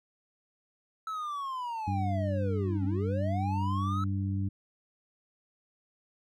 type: linear two-way sweep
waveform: triangle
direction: down then up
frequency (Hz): 1318.5 to 261.6 to 1318.5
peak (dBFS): -31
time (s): 1.07-4.04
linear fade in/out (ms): 2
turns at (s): 2.85
type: harmonic tone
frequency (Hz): 97.5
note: G2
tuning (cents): -9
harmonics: 1 / 2 / 3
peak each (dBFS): -29 / -35 / -39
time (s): 1.87-4.49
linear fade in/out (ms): 10
effects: none